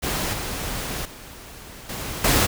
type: noise with level steps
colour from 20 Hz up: pink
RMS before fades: -25 / -29 / -41 / -31 / -18 dBFS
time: 0.02-2.47 s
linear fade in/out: 20 ms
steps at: 0.33 / 1.05 / 1.89 / 2.24 s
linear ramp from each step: 5 ms
effects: none